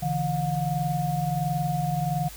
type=tone cluster; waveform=sine; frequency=141.9 / 163.3 / 717 Hz; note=C#3 / E3 / F5; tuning=+41 / -16 / +45 cents; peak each=-28 dBFS; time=0.02-2.29 s; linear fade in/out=10 ms; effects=added 51 Hz sine -44 dBFS peak until 2.36 s + white hiss -44 dBFS RMS until 2.36 s